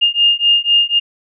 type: beating tone pair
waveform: sine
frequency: 2824 / 2828 Hz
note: F7 / F7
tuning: +19 / +21 cents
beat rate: 4 Hz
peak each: -13 dBFS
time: 0.01-1 s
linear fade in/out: 20 ms
effects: none